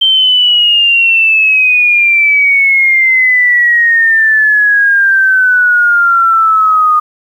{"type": "exponential sweep", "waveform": "sine", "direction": "down", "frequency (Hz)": [3136, 1225], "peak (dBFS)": -5, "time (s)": [0.01, 7], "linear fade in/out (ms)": 10, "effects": ["7-bit"]}